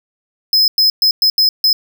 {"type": "tone bursts at uneven times", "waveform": "square", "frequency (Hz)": 5100, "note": "D#8", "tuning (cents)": 42, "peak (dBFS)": -9, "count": 6, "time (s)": [[0.53, 0.68], [0.78, 0.9], [1.02, 1.11], [1.22, 1.3], [1.38, 1.49], [1.64, 1.73]], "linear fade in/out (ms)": 2, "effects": []}